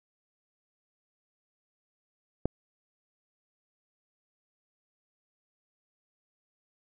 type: click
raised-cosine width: 2 ms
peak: -13 dBFS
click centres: 2.456 s
effects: none